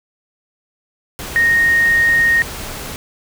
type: tone in noise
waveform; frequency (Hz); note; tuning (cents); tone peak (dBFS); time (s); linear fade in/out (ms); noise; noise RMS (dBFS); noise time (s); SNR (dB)
sine; 1858; A#6; -6; -10; 1.36-2.42; 0; pink; -28; 1.19-2.96; +15
effects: none